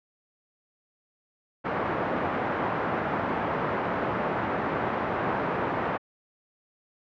white band-pass noise, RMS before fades -28 dBFS, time 1.64-5.98 s, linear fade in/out 20 ms, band 110 to 1200 Hz, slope 12 dB/octave, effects low-pass 2000 Hz 12 dB/octave

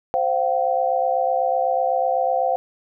sine chord, C suspended fourth, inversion none, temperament equal with one note detuned, 523.3 / 698.5 / 766.5 Hz, C5 / F5 / G5, 0 / 0 / -39 cents, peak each -22 dBFS, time 0.14-2.56 s, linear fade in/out 0 ms, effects none

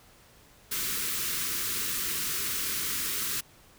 white band-stop noise, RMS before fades -31 dBFS, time 0.71-3.41 s, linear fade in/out 10 ms, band 460 to 1100 Hz, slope 48 dB/octave, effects pink hiss -57 dBFS RMS until 3.78 s

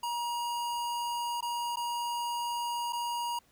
square tone with dropouts, 951 Hz, A#5, 34 cents sharp, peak -32 dBFS, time 0.03-3.39 s, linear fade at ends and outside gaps 5 ms, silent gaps 1.408-1.425 / 1.759-1.769 / 2.925-2.93 s, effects pink hiss -66 dBFS RMS until 3.51 s

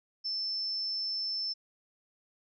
sine tone, 5300 Hz, E8, 9 cents sharp, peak -31 dBFS, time 0.24-1.54 s, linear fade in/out 20 ms, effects none

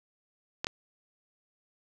clicks, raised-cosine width 0.2 ms, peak -13 dBFS, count 2, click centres 0.645 / 0.669 s, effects none

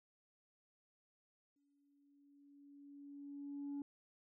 sine tone with exponential growth, 283.8 Hz, C#4, 41 cents sharp, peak -38 dBFS, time 1.56-3.82 s, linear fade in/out 2 ms, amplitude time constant 490 ms, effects tanh soft clip ceiling -39 dBFS

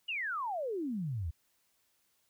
sine exponential sweep, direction down, 2960 to 73.42 Hz, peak -33 dBFS, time 0.08-1.31 s, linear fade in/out 10 ms, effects white hiss -74 dBFS RMS until 2.29 s

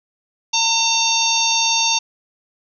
harmonic tone with a mistuned harmonic, 907 Hz, A#5, 48 cents flat, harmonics 1 / 3 / 4 / 5 / 6 / 7, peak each -22 / -22 / -22 / -22 / -22 / -22 dBFS, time 0.53-1.99 s, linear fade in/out 10 ms, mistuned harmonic 6, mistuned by +50 cents, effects none

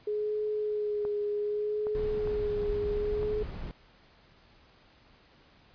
sine tone with vibrato, 419.4 Hz, G#4, 17 cents sharp, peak -28 dBFS, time 0.07-3.43 s, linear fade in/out 5 ms, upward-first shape sine, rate 0.65 Hz, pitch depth 21 cents each way
clicks, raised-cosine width 1 ms, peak -27 dBFS, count 4, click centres 1.051 / 1.869 / 2.274 / 3.23 s
brown noise, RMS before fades -37 dBFS, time 1.95-3.71 s, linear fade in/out 0 ms
effects pink hiss -60 dBFS RMS until 5.74 s + resampled to 11025 Hz

